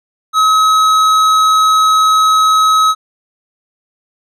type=tone with tanh clipping; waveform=triangle; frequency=1279 Hz; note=D#6; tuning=47 cents sharp; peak=-9 dBFS; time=0.33-2.95 s; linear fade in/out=50 ms; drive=17 dB; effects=none